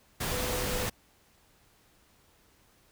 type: tone in noise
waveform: sine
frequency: 498.9 Hz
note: B4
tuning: 17 cents sharp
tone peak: -36 dBFS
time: 0.31-0.86 s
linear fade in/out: 10 ms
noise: pink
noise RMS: -32 dBFS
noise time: 0.2-0.9 s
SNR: -7 dB
effects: pink hiss -64 dBFS RMS until 2.91 s